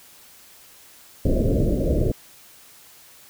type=low-pass noise; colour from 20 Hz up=pink; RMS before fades=-20 dBFS; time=1.25-2.12 s; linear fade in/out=5 ms; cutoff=630 Hz; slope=96 dB/octave; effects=white hiss -49 dBFS RMS until 3.29 s